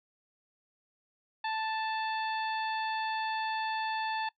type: harmonic tone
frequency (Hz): 880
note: A5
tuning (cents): 0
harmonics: 1 / 2 / 3 / 4 / 5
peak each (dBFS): -32 / -38 / -42 / -44 / -46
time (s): 1.44-4.29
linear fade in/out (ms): 5
effects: noise-tail reverb RT60 0.1 s tail -21 dB re dry